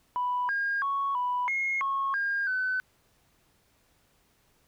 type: tone with pitch steps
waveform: sine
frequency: 988 / 1620 / 1109 / 987 / 2155 / 1093 / 1613 / 1513 Hz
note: B5 / G#6 / C#6 / B5 / C#7 / C#6 / G6 / F#6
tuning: 0 / -43 / 0 / -1 / -49 / -25 / +49 / +38 cents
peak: -25 dBFS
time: 0.16-2.8 s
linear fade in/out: 0 ms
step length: 330 ms
effects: tanh soft clip ceiling -21 dBFS + pink hiss -67 dBFS RMS until 4.67 s